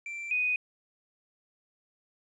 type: tone pair in turn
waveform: triangle / sine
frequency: 2349 / 2489 Hz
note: D7 / D#7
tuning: 0 / 0 cents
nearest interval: minor second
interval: 100 cents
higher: second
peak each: -34 / -25 dBFS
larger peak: second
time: 0.06-0.31 / 0.31-0.56 s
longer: neither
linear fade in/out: 2 ms
effects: resampled to 22050 Hz + 11-bit